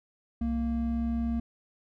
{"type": "tone pair together", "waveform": "triangle", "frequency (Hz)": [64.9, 231.5], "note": ["C2", "A#3"], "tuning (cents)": [-13, -12], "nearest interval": "octave + minor seventh", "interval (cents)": 2201, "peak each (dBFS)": [-30, -26], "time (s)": [0.41, 1.4], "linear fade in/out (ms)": 5, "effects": []}